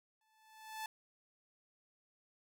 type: tone with exponential growth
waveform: sawtooth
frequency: 874 Hz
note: A5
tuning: 12 cents flat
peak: -35 dBFS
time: 0.21-0.86 s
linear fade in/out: 2 ms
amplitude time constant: 140 ms
effects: none